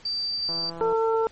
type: tone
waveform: sine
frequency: 4660 Hz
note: D8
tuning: 14 cents flat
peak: -25 dBFS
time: 0.05-0.7 s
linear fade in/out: 5 ms
type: click train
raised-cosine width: 1 ms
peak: -25 dBFS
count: 74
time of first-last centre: 0.49-0.927 s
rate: 167 Hz
type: harmonic tone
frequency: 449.2 Hz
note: A4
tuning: 36 cents sharp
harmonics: 1 / 2 / 3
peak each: -21 / -27 / -31 dBFS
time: 0.81-1.27 s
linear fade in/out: 0 ms
effects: pink hiss -52 dBFS RMS until 1.31 s + MP3 32 kbps